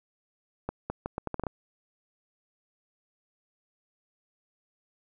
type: accelerating click train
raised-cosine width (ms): 1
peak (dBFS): -17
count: 9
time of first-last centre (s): 0.69-1.468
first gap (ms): 210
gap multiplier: 0.76
effects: none